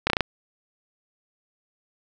slowing click train, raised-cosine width 0.3 ms, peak -4 dBFS, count 5, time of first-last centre 0.07-0.207 s, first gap 30 ms, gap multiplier 1.09, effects none

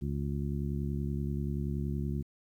harmonic tone, 70.5 Hz, C#2, 30 cents sharp, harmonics 1 / 2 / 3 / 4 / 5, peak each -35 / -34 / -37 / -45 / -43 dBFS, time 0.01-2.23 s, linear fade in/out 20 ms, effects 11-bit

